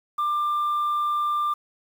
sine tone, 1190 Hz, D6, 22 cents sharp, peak -19 dBFS, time 0.18-1.54 s, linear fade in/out 10 ms, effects tanh soft clip ceiling -20 dBFS + 8-bit

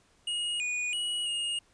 square tone with pitch steps, 2877 / 2460 / 2913 / 2852 Hz, F#7 / D#7 / F#7 / F7, -49 / -20 / -28 / +36 cents, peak -30 dBFS, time 0.27-1.59 s, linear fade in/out 5 ms, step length 330 ms, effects pink hiss -65 dBFS RMS until 1.73 s + resampled to 22050 Hz

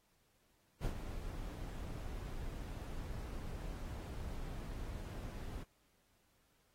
brown noise with ADSR envelope, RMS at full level -36 dBFS, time 0.8-5.64 s, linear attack 44 ms, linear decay 86 ms, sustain -8 dB, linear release 15 ms, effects pink hiss -75 dBFS RMS until 6.74 s + AAC 48 kbps

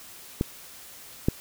clicks, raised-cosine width 3 ms, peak -10 / -7 dBFS, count 2, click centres 0.411 / 1.285 s, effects white hiss -46 dBFS RMS until 1.4 s

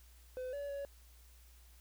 triangle tone with pitch steps, 509 / 570 / 562 Hz, C5 / C#5 / C#5, -48 / +48 / +24 cents, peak -37 dBFS, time 0.37-0.85 s, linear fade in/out 0 ms, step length 160 ms, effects added 60 Hz sine -58 dBFS peak until 1.8 s + white hiss -66 dBFS RMS until 1.8 s

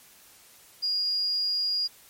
sine tone, 4852 Hz, D#8, 44 cents flat, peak -24 dBFS, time 0.82-1.88 s, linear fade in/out 20 ms, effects white hiss -54 dBFS RMS until 2.09 s + MP3 64 kbps

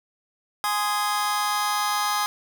sawtooth chord, Ab major, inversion none, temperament just, 830.6 / 1038.3 / 1245.9 Hz, Ab5 / C6 / Eb6, 0 / -14 / +2 cents, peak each -22 / -25 / -22 dBFS, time 0.64-2.26 s, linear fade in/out 0 ms, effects none

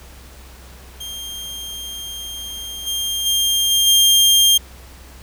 sawtooth tone with level steps, 3200 Hz, G7, 35 cents sharp, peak -25 / -17 / -12 / -10 / -7 dBFS, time 1-4.58 s, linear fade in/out 10 ms, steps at 2.86 / 3.25 / 3.7 / 3.86 s, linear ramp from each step 20 ms, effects added 64 Hz sine -40 dBFS peak until 5.22 s + pink hiss -44 dBFS RMS until 5.22 s

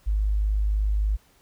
sine tone, 51.7 Hz, G#1, 7 cents flat, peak -20 dBFS, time 0.06-1.17 s, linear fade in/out 20 ms, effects pink hiss -60 dBFS RMS until 1.41 s

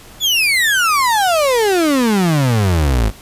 35% pulse exponential sweep, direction down, 3520 to 49.3 Hz, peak -10 dBFS, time 0.2-3.12 s, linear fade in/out 50 ms, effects pink hiss -40 dBFS RMS until 3.21 s + resampled to 32000 Hz

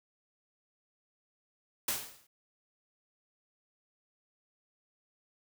white noise with exponential decay, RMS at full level -29 dBFS, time 1.88-2.27 s, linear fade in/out 5 ms, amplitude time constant 84 ms, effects none

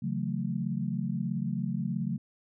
sine chord, F# minor seventh, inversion second, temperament just, 138.75 / 166.5 / 185 / 222 Hz, C#3 / E3 / F#3 / A3, +2 / +18 / 0 / +16 cents, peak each -34 / -37 / -33 / -34 dBFS, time 0.02-2.18 s, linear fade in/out 10 ms, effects none

